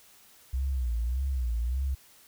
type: tone with vibrato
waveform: sine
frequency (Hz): 62.2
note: B1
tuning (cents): +13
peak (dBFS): -26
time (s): 0.53-1.95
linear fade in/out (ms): 10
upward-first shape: sine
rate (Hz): 1.7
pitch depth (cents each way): 150
effects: white hiss -57 dBFS RMS until 2.27 s